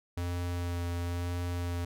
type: tone with vibrato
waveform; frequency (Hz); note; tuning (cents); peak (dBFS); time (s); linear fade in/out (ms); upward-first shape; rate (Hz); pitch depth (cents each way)
square; 87.31; F2; 0; -32; 0.17-1.85; 5; sine; 1; 13
effects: none